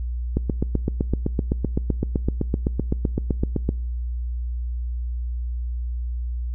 click train, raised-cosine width 3 ms, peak -8 dBFS, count 27, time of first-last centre 0.37-3.691 s, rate 7.83 Hz, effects noise-tail reverb RT60 0.6 s tail -25 dB re dry + added 60 Hz sine -24 dBFS peak until 6.54 s

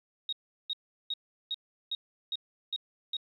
sine tone bursts, 3762 Hz, A#7, 15 cents sharp, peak -30 dBFS, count 8, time 0.29-3.168 s, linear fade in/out 2 ms, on 36 ms, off 370 ms, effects 11-bit

